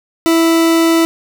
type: tone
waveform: 40% pulse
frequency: 329.6 Hz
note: E4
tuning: in tune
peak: -8 dBFS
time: 0.26-1.05 s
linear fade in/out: 0 ms
effects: none